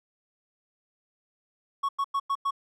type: tone bursts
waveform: triangle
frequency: 1108.7 Hz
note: C#6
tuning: in tune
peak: -22 dBFS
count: 5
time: 1.83-2.509 s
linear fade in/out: 10 ms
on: 59 ms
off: 96 ms
effects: none